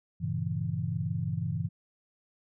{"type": "chord", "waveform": "sine", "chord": "G diminished seventh", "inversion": "none", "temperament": "equal", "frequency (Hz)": [98, 116.54, 138.59, 164.81], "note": ["G2", "Bb2", "Db3", "Fb3"], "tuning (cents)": [0, 0, 0, 0], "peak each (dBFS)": [-35, -35, -35, -33], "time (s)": [0.2, 1.69], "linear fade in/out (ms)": 20, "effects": []}